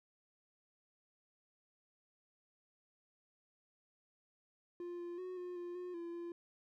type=tone with pitch steps; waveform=triangle; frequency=349.8 / 347.4 / 367.2 / 357.9 / 350.5 / 359.2 / 340.6 / 343.4 Hz; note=F4 / F4 / F#4 / F4 / F4 / F4 / F4 / F4; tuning=+3 / -9 / -13 / +42 / +6 / +49 / -43 / -29 cents; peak=-40 dBFS; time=4.8-6.32 s; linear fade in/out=2 ms; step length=190 ms; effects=none